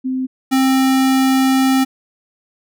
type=tone pair in turn; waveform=sine / square; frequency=259.3 / 264.3 Hz; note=C4 / C4; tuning=-15 / +18 cents; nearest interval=unison; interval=33 cents; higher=second; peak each=-17 / -12 dBFS; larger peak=second; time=0.04-0.27 / 0.51-1.85 s; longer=second; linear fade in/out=20 ms; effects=none